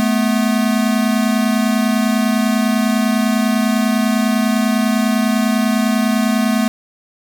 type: tone pair together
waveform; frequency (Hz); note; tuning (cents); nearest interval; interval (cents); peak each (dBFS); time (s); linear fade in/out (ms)
square; 216.9 / 246.9; A3 / B3; -25 / 0; major second; 225; -16 / -18; 0-6.68; 0
effects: none

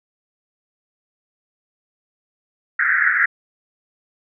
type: band-pass noise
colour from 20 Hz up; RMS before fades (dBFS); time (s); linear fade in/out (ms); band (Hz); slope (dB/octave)
pink; -17; 2.79-3.26; 10; 1400 to 2000; 96
effects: none

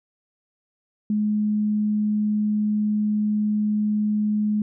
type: tone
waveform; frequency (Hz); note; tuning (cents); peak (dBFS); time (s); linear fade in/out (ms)
sine; 210.9; G#3; +27; -19; 1.1-4.62; 2
effects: none

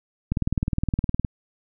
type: click train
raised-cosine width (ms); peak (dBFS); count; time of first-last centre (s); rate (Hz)
5; -10; 19; 0.32-1.248; 19.4
effects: none

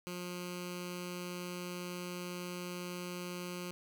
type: tone with notch filter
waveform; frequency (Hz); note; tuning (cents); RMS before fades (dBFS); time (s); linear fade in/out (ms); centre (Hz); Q
10% pulse; 178; F3; +33; -42; 0.07-3.71; 0; 740; 0.91
effects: none

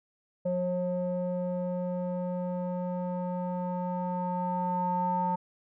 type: tone with low-pass filter sweep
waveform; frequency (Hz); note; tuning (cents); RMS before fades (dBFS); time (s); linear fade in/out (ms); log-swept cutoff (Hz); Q
square; 179.8; F#3; -49; -31; 0.45-5.36; 10; 590 to 920; 9.2
effects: none

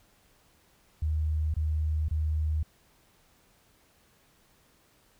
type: tone bursts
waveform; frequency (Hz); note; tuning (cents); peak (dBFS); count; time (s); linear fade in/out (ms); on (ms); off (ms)
sine; 77.4; D#2; -9; -25; 3; 1.02-2.63; 5; 520; 25
effects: pink hiss -64 dBFS RMS until 5.19 s

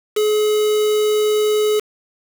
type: tone with quantisation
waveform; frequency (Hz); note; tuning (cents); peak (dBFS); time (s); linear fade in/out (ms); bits
triangle; 424.7; G#4; +39; -12; 0.16-1.8; 10; 4
effects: none

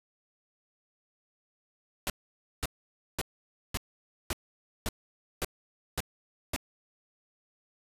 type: noise bursts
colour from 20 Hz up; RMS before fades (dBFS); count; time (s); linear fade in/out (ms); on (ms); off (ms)
pink; -31; 9; 2.07-6.562; 0; 28; 530
effects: resampled to 32000 Hz

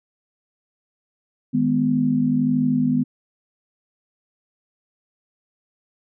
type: chord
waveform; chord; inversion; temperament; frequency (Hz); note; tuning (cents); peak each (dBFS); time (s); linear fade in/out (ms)
sine; G# minor; second; just; 155.74 / 207.7 / 249.2; D#3 / G#3 / B3; +2 / 0 / +16; -24 / -24 / -18; 1.53-3.04; 20
effects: none

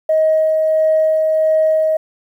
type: tone with tremolo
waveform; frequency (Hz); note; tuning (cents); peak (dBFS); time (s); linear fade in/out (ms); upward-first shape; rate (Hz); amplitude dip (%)
sine; 630; D#5; +21; -9; 0.09-1.97; 5; sine; 1.5; 25
effects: tanh soft clip ceiling -6 dBFS + 8-bit

